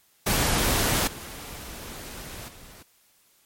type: noise with level steps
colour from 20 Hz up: pink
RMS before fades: -23 / -39 / -47 dBFS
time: 0.26-2.83 s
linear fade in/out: 10 ms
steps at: 1.07 / 2.48 s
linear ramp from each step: 5 ms
effects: white hiss -62 dBFS RMS until 3.45 s + MP3 64 kbps